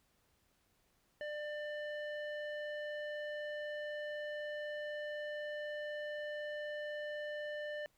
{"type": "tone with low-pass filter", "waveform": "square", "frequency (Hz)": 596, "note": "D5", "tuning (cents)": 25, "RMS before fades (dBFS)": -42, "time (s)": [1.21, 7.86], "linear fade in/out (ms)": 0, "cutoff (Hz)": 2300, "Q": 2, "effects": ["pink hiss -75 dBFS RMS until 7.97 s"]}